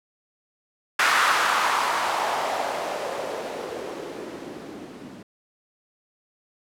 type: noise with low-pass filter sweep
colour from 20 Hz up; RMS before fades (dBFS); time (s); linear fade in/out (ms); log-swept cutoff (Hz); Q
violet; -26; 0.99-5.23; 5; 1400 to 240; 2.3
effects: none